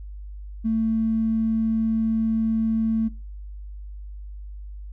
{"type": "tone with tanh clipping", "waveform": "triangle", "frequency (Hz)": 223.1, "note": "A3", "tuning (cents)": 24, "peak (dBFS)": -19, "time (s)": [0.64, 3.09], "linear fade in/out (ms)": 20, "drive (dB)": 2, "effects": ["noise-tail reverb RT60 0.3 s tail -24 dB re dry", "added 50 Hz sine -34 dBFS peak until 4.92 s"]}